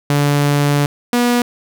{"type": "tone pair in turn", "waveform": "sawtooth", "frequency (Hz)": [144.3, 242.1], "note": ["D3", "B3"], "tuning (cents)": [-30, -34], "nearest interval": "major sixth", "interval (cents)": 896, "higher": "second", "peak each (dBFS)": -8, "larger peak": "neither", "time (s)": [[0.1, 0.86], [1.13, 1.42]], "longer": "first", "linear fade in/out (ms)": 2, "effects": []}